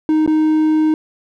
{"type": "tone with dropouts", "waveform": "triangle", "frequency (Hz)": 311.1, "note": "D#4", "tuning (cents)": 0, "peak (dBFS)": -9, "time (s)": [0.09, 0.94], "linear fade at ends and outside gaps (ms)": 1, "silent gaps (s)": [0.263, 0.276], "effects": []}